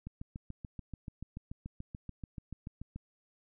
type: click train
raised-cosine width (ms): 5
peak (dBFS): -29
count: 21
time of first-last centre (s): 0.07-2.96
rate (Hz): 6.92
effects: none